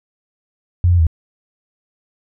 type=tone with pitch steps; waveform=sine; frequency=88.3 / 87.5 / 80.9 Hz; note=F2 / F2 / E2; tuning=+20 / +4 / -32 cents; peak=-9 dBFS; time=0.84-1.068 s; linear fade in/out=0 ms; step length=76 ms; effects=none